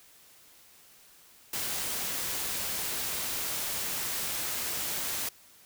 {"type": "noise", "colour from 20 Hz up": "white", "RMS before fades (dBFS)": -33, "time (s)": [1.53, 5.29], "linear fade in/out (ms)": 5, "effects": ["white hiss -57 dBFS RMS until 5.65 s"]}